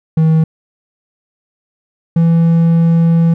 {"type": "tone pair in turn", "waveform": "triangle", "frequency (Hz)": [159.7, 166.42], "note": ["D#3", "E3"], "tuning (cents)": [45, 17], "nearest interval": "minor second", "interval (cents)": 72, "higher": "second", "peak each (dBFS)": -5, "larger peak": "neither", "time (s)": [[0.17, 0.44], [2.16, 3.34]], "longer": "second", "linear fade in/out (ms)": 5, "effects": []}